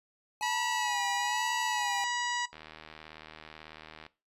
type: tone with vibrato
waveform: square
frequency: 849 Hz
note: G#5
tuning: 38 cents sharp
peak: -35 dBFS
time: 0.41-2.04 s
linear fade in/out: 0 ms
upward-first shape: sine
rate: 1.1 Hz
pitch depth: 98 cents each way
type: harmonic tone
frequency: 969 Hz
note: B5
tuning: 33 cents flat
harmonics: 1 / 2 / 3 / 4 / 5 / 6 / 7 / 8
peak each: -33 / -35 / -41 / -43 / -42 / -46 / -45 / -46 dBFS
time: 0.42-2.46 s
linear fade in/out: 10 ms
type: click train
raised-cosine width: 0.3 ms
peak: -30 dBFS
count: 121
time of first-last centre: 2.53-4.065 s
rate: 78.2 Hz
effects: noise-tail reverb RT60 0.3 s tail -19 dB re dry + resampled to 32000 Hz